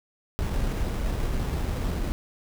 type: noise with sample-and-hold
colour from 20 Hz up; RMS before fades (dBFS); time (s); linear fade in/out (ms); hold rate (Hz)
brown; -27; 0.39-2.12; 0; 4410
effects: none